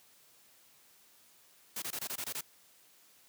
white noise bursts, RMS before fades -38 dBFS, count 8, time 1.76-2.41 s, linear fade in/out 5 ms, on 62 ms, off 22 ms, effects white hiss -63 dBFS RMS until 3.28 s + high-pass 100 Hz 12 dB/octave

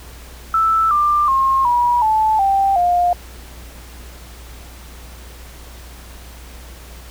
sine tone with pitch steps, 1319 / 1188.7 / 1071.4 / 965.6 / 870.2 / 784.3 / 706.8 Hz, E6 / D6 / C6 / B5 / A5 / G5 / F5, +1 / +21 / +41 / -39 / -19 / +1 / +21 cents, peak -12 dBFS, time 0.54-3.13 s, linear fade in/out 2 ms, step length 370 ms, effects added 60 Hz sine -36 dBFS peak until 7.1 s + pink hiss -41 dBFS RMS until 7.1 s

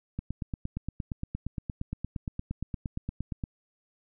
click train, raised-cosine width 5 ms, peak -20 dBFS, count 29, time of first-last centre 0.19-3.438 s, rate 8.62 Hz, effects none

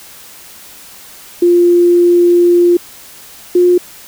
sine tone pair in turn, 349.2 / 355.9 Hz, F4 / F4, 0 / +33 cents, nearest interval unison, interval 33 cents, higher second, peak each -5 dBFS, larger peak neither, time 1.42-2.77 / 3.55-3.78 s, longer first, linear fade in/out 5 ms, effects white hiss -36 dBFS RMS until 4.07 s

